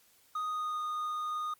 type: tone with pitch glide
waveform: triangle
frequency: 1244.5 to 1230.9 Hz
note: D#6 to D#6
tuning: 0 to -19 cents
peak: -30 dBFS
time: 0.35-1.54 s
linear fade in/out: 5 ms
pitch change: -19 cents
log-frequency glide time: 0.48-0.8 s
effects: white hiss -65 dBFS RMS until 1.59 s + Opus 48 kbps